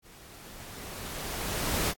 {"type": "noise with level ramp", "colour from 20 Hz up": "pink", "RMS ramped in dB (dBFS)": [-53, -27], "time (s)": [0.02, 1.94], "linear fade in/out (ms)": 50, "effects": ["AAC 64 kbps"]}